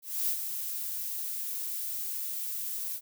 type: noise with ADSR envelope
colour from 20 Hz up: violet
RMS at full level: -28 dBFS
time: 0.02-3.01 s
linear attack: 260 ms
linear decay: 85 ms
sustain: -7 dB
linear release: 62 ms
effects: none